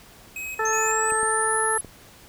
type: tone with tremolo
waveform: square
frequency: 2541 Hz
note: D#7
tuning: 36 cents sharp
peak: -31 dBFS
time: 0.36-1.11 s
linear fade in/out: 2 ms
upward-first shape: square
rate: 2.7 Hz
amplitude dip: 65%
type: harmonic tone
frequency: 440 Hz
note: A4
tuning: in tune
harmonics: 1 / 2 / 3 / 4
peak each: -27 / -27 / -27 / -27 dBFS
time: 0.59-1.78 s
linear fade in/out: 5 ms
type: linear sweep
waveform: sine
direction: up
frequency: 6272 to 10960 Hz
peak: -25 dBFS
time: 0.65-1.81 s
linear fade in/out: 5 ms
type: clicks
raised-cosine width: 2 ms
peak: -25 dBFS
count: 3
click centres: 1.122 / 1.231 / 1.847 s
effects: pink hiss -49 dBFS RMS until 2.28 s